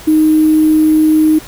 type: tone with sample-and-hold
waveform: sine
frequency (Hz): 311.1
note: D#4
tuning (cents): 0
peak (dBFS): -6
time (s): 0.07-1.39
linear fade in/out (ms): 10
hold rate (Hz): 11025
effects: pink hiss -33 dBFS RMS until 1.47 s